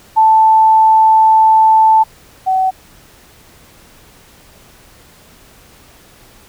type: tone pair in turn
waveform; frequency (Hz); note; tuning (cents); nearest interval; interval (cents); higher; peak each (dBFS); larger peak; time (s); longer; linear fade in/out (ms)
sine; 880 / 755.1; A5 / F#5; 0 / +35; minor third; 265; first; -5 / -10; first; 0.16-2.04 / 2.46-2.71; first; 20
effects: pink hiss -44 dBFS RMS until 6.48 s